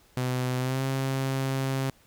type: tone with pitch glide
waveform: sawtooth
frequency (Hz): 127 to 133.93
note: B2 to C3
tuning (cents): +49 to +41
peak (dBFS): -22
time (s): 0.17-1.9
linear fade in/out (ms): 2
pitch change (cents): +92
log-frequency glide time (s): 0.58-0.83
effects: pink hiss -60 dBFS RMS until 2.06 s